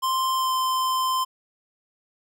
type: tone with pitch glide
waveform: square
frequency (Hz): 1046.5 to 1036.9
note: C6 to C6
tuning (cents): 0 to -16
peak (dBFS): -22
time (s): 0.02-1.25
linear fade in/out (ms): 20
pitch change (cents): -16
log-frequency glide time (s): 0.35-0.52
effects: none